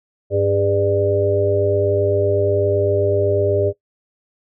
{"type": "harmonic tone with a mistuned harmonic", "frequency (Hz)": 98.8, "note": "G2", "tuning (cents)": 14, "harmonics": [1, 3, 4, 5, 6], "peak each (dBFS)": [-21, -30, -18, -26, -19], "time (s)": [0.3, 3.73], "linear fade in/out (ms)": 50, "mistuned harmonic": 4, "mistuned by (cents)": 47, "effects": ["noise-tail reverb RT60 0.1 s tail -18 dB re dry"]}